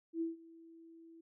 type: tone with ADSR envelope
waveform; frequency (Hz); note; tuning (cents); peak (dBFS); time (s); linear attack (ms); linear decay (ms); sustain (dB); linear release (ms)
sine; 329.6; E4; 0; -32; 0.13-1.21; 81; 150; -22; 7
effects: none